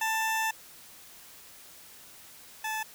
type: tone pair in turn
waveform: 20% pulse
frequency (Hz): 886 / 871.8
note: A5 / A5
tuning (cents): +12 / -16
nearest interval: unison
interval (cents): 28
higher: first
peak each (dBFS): -22 / -26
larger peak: first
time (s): 0.01-0.51 / 2.64-2.83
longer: first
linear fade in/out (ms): 5
effects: white hiss -51 dBFS RMS until 2.94 s